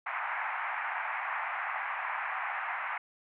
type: band-pass noise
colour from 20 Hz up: pink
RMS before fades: -35 dBFS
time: 0.06-2.98 s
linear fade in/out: 5 ms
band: 760 to 2300 Hz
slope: 48 dB/octave
effects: none